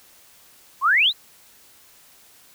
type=exponential sweep; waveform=sine; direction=up; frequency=1000 to 4183 Hz; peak=-14 dBFS; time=0.81-1.13 s; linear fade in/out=50 ms; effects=white hiss -52 dBFS RMS until 2.54 s